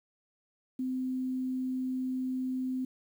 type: tone with quantisation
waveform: sine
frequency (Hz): 257.5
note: C4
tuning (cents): -28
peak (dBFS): -30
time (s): 0.79-2.85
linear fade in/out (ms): 5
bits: 10
effects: none